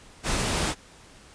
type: noise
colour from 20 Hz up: pink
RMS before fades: -26 dBFS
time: 0.23-0.75 s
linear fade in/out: 50 ms
effects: pink hiss -51 dBFS RMS until 1.34 s + resampled to 22050 Hz